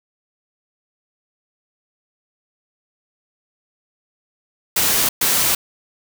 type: noise bursts at uneven times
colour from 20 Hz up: white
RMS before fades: -17 dBFS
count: 2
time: 4.76-5.09 / 5.21-5.55 s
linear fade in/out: 5 ms
effects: none